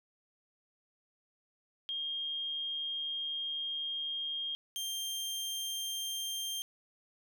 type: tone pair in turn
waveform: sine / sawtooth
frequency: 3226 / 3178 Hz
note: G7 / G7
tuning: +49 / +23 cents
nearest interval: unison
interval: 26 cents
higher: first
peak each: -34 / -32 dBFS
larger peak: second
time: 1.89-4.55 / 4.76-6.62 s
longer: first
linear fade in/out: 0 ms
effects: none